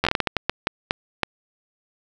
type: slowing click train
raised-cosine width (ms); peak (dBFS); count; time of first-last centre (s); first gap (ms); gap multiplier
0.3; -3; 13; 0.04-1.233; 11; 1.36
effects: none